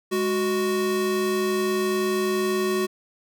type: tone pair together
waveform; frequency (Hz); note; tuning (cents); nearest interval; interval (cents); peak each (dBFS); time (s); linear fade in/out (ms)
square; 207.7 / 370.1; G#3 / F#4; 0 / 0; minor seventh; 1000; -29 / -23; 0.11-2.87; 20
effects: none